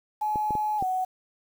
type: tone with pitch glide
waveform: sine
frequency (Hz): 850 to 744.3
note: G#5 to F#5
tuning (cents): +40 to +10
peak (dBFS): -24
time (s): 0.21-1.05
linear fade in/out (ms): 10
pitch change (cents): -230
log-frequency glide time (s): 0.78-0.84
type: clicks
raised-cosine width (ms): 2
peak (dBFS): -20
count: 4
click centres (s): 0.358 / 0.507 / 0.553 / 0.825
effects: 8-bit